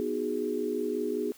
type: chord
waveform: sine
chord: G# minor seventh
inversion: first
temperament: equal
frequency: 246.9 / 311.1 / 370 / 415.3 Hz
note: B3 / D#4 / F#4 / G#4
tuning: 0 / 0 / 0 / 0 cents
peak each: -35 / -35 / -34 / -31 dBFS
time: 0-1.32 s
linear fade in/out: 0 ms
effects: white hiss -55 dBFS RMS until 1.37 s